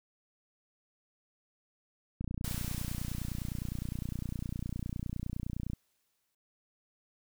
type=click train; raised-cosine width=5 ms; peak=-24 dBFS; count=106; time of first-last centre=2.21-5.733 s; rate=29.8 Hz
type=noise with exponential decay; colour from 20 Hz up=white; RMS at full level=-41 dBFS; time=2.44-6.35 s; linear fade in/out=5 ms; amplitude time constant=850 ms
effects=none